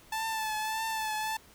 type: tone with vibrato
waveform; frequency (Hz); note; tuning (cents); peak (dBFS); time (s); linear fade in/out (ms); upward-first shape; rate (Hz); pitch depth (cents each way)
sawtooth; 876; A5; -8; -27; 0.12-1.37; 5; triangle; 1.7; 40
effects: pink hiss -57 dBFS RMS until 1.54 s